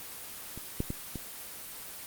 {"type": "clicks", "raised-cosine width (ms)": 3, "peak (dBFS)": [-28, -16, -20, -23], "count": 4, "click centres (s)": [0.576, 0.804, 0.904, 1.157], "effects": ["white hiss -43 dBFS RMS until 2.06 s", "Opus 24 kbps"]}